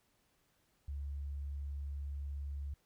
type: tone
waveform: sine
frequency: 70.7 Hz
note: C#2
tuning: 35 cents sharp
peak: -38 dBFS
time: 0.88-2.74 s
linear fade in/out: 5 ms
effects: pink hiss -75 dBFS RMS until 2.85 s